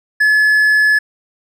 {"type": "tone", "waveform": "triangle", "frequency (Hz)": 1713, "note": "A6", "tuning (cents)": -47, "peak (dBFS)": -7, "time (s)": [0.2, 0.99], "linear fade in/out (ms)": 10, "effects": []}